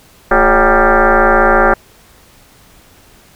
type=tone with frequency modulation; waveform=sine; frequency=415.3 Hz; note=G#4; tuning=in tune; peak=-6 dBFS; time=0.31-1.74 s; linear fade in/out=5 ms; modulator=194 Hz; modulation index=6.4; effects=pink hiss -45 dBFS RMS until 3.35 s